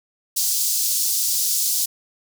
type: high-pass noise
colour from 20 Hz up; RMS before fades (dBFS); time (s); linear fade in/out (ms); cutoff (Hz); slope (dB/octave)
pink; -21; 0.36-1.86; 10; 5000; 24
effects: none